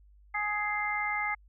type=harmonic tone; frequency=417.8 Hz; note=G#4; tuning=10 cents sharp; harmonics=2 / 3 / 4 / 5; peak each=-34 / -36 / -39 / -31 dBFS; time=0.34-1.35 s; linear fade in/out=10 ms; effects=added 50 Hz sine -55 dBFS peak until 1.48 s